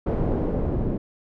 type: noise with low-pass filter sweep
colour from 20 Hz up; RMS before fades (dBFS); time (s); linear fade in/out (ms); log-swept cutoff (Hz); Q
pink; -24; 0.06-0.98; 10; 580 to 360; 1.1
effects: none